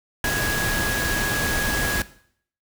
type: tone in noise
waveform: sine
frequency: 1661.2 Hz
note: G#6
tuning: in tune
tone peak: -24 dBFS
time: 0.24-2.02 s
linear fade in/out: 2 ms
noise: pink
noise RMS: -25 dBFS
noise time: 0.24-2.02 s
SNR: -2 dB
effects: noise-tail reverb RT60 0.6 s tail -17 dB re dry